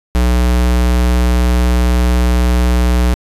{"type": "tone", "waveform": "square", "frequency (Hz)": 61, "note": "B1", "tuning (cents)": -21, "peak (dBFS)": -10, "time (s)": [0.15, 3.14], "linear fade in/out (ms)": 0, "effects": ["resampled to 32000 Hz"]}